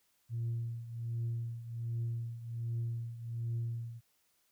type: tone with tremolo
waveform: sine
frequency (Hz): 116.54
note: A#2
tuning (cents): 0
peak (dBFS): -30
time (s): 0.29-4.01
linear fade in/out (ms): 50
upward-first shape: triangle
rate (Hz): 1.3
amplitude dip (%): 80
effects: tanh soft clip ceiling -30 dBFS + white hiss -74 dBFS RMS until 4.51 s